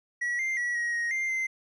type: tone with pitch steps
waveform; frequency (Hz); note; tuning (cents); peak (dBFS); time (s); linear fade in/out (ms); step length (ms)
triangle; 1928 / 2096 / 1932 / 1894 / 1879 / 2098 / 2076; B6 / C7 / B6 / A#6 / A#6 / C7 / C7; -42 / +2 / -39 / +27 / +13 / +4 / -14; -25; 0.21-1.47; 10; 180
effects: resampled to 22050 Hz